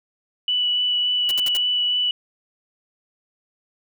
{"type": "tone with vibrato", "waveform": "sine", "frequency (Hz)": 2960, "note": "F#7", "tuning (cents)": 0, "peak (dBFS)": -18, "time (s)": [0.48, 2.11], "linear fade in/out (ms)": 2, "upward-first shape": "sine", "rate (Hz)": 3.5, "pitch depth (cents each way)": 9}
{"type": "noise bursts", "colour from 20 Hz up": "white", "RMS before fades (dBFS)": -30, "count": 4, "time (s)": [1.29, 1.57], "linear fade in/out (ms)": 0, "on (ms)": 22, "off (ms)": 64}
{"effects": []}